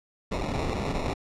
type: noise with sample-and-hold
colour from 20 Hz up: pink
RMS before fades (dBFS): -29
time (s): 0.31-1.14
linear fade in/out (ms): 10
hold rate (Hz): 1575
effects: low-pass 6000 Hz 12 dB/octave